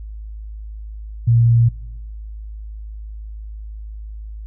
sine tone, 116.9 Hz, A#2, 5 cents sharp, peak -10 dBFS, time 1.27-1.69 s, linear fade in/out 10 ms, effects noise-tail reverb RT60 0.9 s tail -20 dB re dry + added 53 Hz sine -29 dBFS peak until 4.46 s

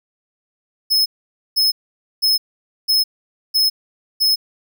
45% pulse tone bursts, 5180 Hz, E8, 31 cents flat, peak -13 dBFS, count 6, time 0.9-4.36 s, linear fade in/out 20 ms, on 160 ms, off 500 ms, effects none

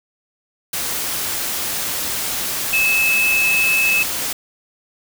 sine tone in noise, 2600 Hz, E7, 24 cents flat, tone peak -14 dBFS, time 2.73-4.03 s, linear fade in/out 5 ms, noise white, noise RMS -23 dBFS, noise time 0.73-4.33 s, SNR +6 dB, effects none

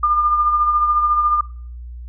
sine tone with tremolo, 1205 Hz, D6, 44 cents sharp, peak -11 dBFS, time 0.03-1.41 s, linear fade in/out 5 ms, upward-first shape triangle, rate 14 Hz, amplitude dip 55%, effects noise-tail reverb RT60 0.5 s tail -22 dB re dry + added 60 Hz sine -30 dBFS peak until 2.08 s

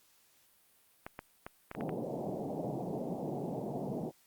clicks, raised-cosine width 0.5 ms, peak -26 dBFS, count 7, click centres 1.065 / 1.191 / 1.465 / 1.714 / 1.75 / 1.809 / 1.893 s
pink band-pass noise, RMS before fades -38 dBFS, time 1.75-4.12 s, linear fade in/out 50 ms, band 130 to 790 Hz, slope 48 dB/octave
effects white hiss -67 dBFS RMS until 4.26 s + Opus 48 kbps

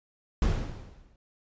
brown noise with exponential decay, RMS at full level -22 dBFS, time 0.42-1.16 s, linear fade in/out 2 ms, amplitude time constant 160 ms, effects resampled to 16000 Hz

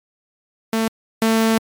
sawtooth tone pair in turn, 223.7 / 223.7 Hz, A3 / A3, +29 / +29 cents, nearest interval unison, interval 0 cents, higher neither, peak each -13 / -10 dBFS, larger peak second, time 0.73-0.88 / 1.22-1.58 s, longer second, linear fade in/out 2 ms, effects MP3 96 kbps

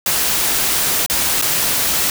white noise with dropouts, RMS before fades -17 dBFS, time 0.06-2.1 s, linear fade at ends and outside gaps 2 ms, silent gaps 1.062-1.098 / 1.415-1.422 s, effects none

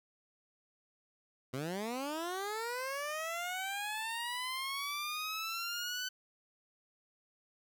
15% pulse linear sweep, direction up, 123.1 to 1514 Hz, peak -30 dBFS, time 1.53-6.09 s, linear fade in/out 10 ms, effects none

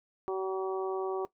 harmonic tone, 190 Hz, F#3, 46 cents sharp, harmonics 2 / 3 / 4 / 5 / 6, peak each -31 / -43 / -39 / -42 / -41 dBFS, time 0.28-1.25 s, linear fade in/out 0 ms, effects noise-tail reverb RT60 0.1 s tail -17 dB re dry

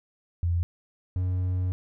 sine / triangle tone pair in turn, 86 / 91.46 Hz, F2 / F#2, -26 / -20 cents, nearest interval minor second, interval 106 cents, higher second, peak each -22 / -22 dBFS, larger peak neither, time 0.43-0.63 / 1.16-1.72 s, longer second, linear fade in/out 0 ms, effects none

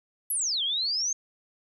sine exponential two-way sweep, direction down then up, 11840 to 3100 to 6490 Hz, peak -25 dBFS, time 0.3-1.13 s, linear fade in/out 5 ms, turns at 0.63 s, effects none

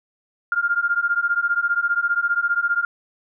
sine beating tone pair, 1396.9 / 1411.9 Hz, F6 / F6, 0 / +18 cents, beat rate 15 Hz, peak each -21 dBFS, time 0.52-2.85 s, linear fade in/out 2 ms, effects none

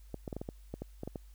clicks, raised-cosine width 2 ms, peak -25 dBFS, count 11, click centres 0.143 / 0.278 / 0.328 / 0.366 / 0.415 / 0.489 / 0.74 / 0.82 / 1.034 / 1.076 / 1.158 s, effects added 50 Hz sine -51 dBFS peak until 1.34 s + white hiss -68 dBFS RMS until 1.34 s

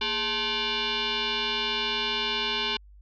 sine tone with frequency modulation, 233.1 Hz, A#3, in tune, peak -25 dBFS, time 0.01-2.77 s, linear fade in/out 5 ms, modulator 648 Hz, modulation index 6, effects added 50 Hz sine -48 dBFS peak until 3.01 s

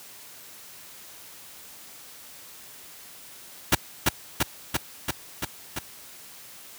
pink noise with echo, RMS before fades -18 dBFS, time 3.72-3.75 s, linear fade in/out 5 ms, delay 340 ms, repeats 6, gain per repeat -2 dB, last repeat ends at 5.79 s, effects white hiss -46 dBFS RMS until 6.78 s + high-pass 60 Hz 12 dB/octave

